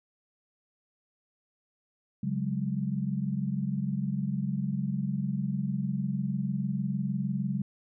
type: chord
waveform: sine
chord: C# suspended fourth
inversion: none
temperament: equal with one note detuned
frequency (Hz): 138.59 / 185 / 204.9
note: C#3 / F#3 / G#3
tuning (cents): 0 / 0 / -23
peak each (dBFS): -32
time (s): 2.23-7.62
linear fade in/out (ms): 5
effects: none